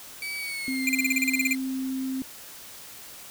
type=tone with pitch glide; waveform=35% pulse; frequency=2286 to 2084 Hz; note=D7 to C7; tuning=-47 to -7 cents; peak=-29 dBFS; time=0.22-1.55 s; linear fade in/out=2 ms; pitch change=-160 cents; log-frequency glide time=0.37-0.88 s
type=tone; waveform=sine; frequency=263 Hz; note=C4; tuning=9 cents sharp; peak=-27 dBFS; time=0.68-2.22 s; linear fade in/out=0 ms
type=tone bursts; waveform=square; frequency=2389 Hz; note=D7; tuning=29 cents sharp; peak=-21 dBFS; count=12; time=0.87-1.53 s; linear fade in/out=2 ms; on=22 ms; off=36 ms
effects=white hiss -44 dBFS RMS until 3.3 s